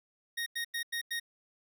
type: tone bursts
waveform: 25% pulse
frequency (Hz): 1864.7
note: A#6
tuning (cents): 0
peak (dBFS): -29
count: 5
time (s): 0.37-1.199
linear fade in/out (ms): 10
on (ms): 93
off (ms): 91
effects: none